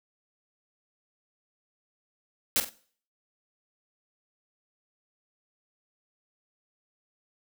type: noise with echo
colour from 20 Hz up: white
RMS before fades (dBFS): -24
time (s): 2.56-2.6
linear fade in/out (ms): 0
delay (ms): 46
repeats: 2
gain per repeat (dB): -10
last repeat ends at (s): 2.692
effects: noise-tail reverb RT60 0.5 s tail -19 dB re dry